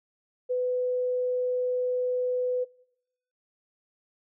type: tone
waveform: sine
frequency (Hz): 500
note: B4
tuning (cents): +21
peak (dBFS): -24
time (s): 0.49-2.65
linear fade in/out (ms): 20
effects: noise-tail reverb RT60 0.8 s tail -23 dB re dry